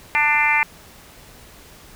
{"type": "harmonic tone", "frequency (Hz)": 296.8, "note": "D4", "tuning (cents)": 18, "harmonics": [3, 4, 5, 6, 7, 8, 9], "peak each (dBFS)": [-21, -28, -29, -24, -19, -20, -30], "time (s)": [0.15, 0.63], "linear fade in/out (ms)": 0, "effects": ["pink hiss -45 dBFS RMS until 1.95 s"]}